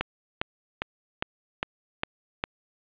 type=click train; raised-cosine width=0.3 ms; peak=-9 dBFS; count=7; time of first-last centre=0.01-2.439 s; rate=2.47 Hz; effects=resampled to 8000 Hz + 7-bit